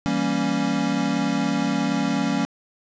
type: chord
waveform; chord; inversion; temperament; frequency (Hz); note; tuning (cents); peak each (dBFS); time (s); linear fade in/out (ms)
square; E diminished seventh; none; equal with one note detuned; 165.29 / 196 / 233.1 / 277.2; E3 / G3 / Bb3 / Db4; +5 / 0 / 0 / 0; -30 / -27 / -27 / -25; 0.06-2.45; 0
effects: resampled to 16000 Hz + 9-bit